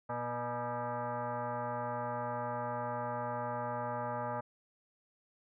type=tone with frequency modulation; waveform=sine; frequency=121 Hz; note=B2; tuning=35 cents flat; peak=-34 dBFS; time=0.09-4.41 s; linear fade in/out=10 ms; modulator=362 Hz; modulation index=3.2; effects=none